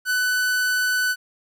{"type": "tone", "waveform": "45% pulse", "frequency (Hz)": 1497, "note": "F#6", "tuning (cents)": 20, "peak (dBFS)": -19, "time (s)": [0.05, 1.16], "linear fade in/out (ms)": 50, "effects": ["10-bit"]}